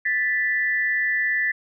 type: tone pair together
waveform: sine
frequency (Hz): 1760 / 1977.3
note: A6 / B6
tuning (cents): 0 / +2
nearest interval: major second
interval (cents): 202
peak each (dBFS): -22 / -23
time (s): 0.05-1.52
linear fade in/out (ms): 10
effects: none